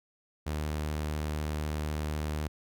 sawtooth tone, 76 Hz, D#2, 40 cents flat, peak -27 dBFS, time 0.46-2.48 s, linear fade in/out 10 ms, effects none

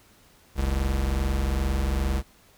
square tone pair together, 45.05 / 67.5 Hz, F#1 / C#2, -45 / -45 cents, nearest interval perfect fifth, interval 700 cents, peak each -28 / -25 dBFS, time 0.55-2.23 s, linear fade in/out 50 ms, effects pink hiss -57 dBFS RMS until 2.57 s

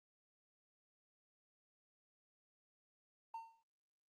triangle tone with exponential decay, 908 Hz, A#5, 46 cents flat, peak -39 dBFS, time 3.34-3.63 s, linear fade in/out 5 ms, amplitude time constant 63 ms, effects tanh soft clip ceiling -37 dBFS + Opus 32 kbps

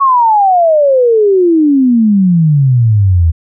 sine exponential sweep, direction down, 1122 to 79 Hz, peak -5 dBFS, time 0-3.32 s, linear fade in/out 20 ms, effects none

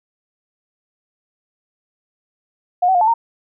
sine tone with pitch steps, 717 / 758 / 709 / 874 / 922 Hz, F5 / F#5 / F5 / A5 / A#5, +45 / +42 / +26 / -12 / -19 cents, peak -11 dBFS, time 2.82-3.14 s, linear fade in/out 10 ms, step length 64 ms, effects none

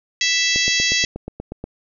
harmonic tone, 660 Hz, E5, 2 cents sharp, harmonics 3 / 4 / 5 / 6 / 7 / 8 / 9 / 10, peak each -22 / -23 / -24 / -25 / -25 / -26 / -27 / -27 dBFS, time 0.21-1.05 s, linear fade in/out 2 ms
click train, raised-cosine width 2 ms, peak -15 dBFS, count 10, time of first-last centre 0.56-1.64 s, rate 8.33 Hz
effects none

